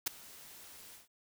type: noise with ADSR envelope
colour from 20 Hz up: white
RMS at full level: -29 dBFS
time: 0.06-1.08 s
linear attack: 12 ms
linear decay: 9 ms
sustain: -24 dB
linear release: 140 ms
effects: none